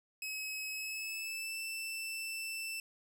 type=tone with pitch glide; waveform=sawtooth; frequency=2560 to 2663 Hz; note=D#7 to E7; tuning=+49 to +17 cents; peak=-35 dBFS; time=0.22-2.8 s; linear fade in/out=2 ms; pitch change=+68 cents; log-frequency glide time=0.7-1.6 s; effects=none